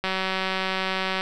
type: click train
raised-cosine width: 0.3 ms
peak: -10 dBFS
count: 222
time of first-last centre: 0.04-1.209 s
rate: 189 Hz
effects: none